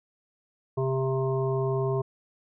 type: harmonic tone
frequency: 132.6 Hz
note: C3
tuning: 23 cents sharp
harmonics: 1 / 3 / 5 / 7 / 8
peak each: -27 / -27 / -35 / -40 / -38 dBFS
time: 0.77-2.02 s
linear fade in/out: 10 ms
effects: none